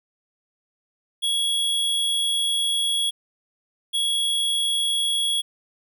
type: tone pair in turn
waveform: square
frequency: 3336 / 3336 Hz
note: G#7 / G#7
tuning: +7 / +7 cents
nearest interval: unison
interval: 0 cents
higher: neither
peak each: -21 dBFS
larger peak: neither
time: 1.22-3.11 / 3.93-5.42 s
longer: first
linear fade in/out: 20 ms
effects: none